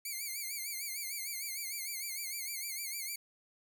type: tone with vibrato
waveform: 5% pulse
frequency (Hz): 2214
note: C#7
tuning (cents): -3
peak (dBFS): -28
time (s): 0.05-3.16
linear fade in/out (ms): 5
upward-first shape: sine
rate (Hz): 6.6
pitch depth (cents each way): 110
effects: none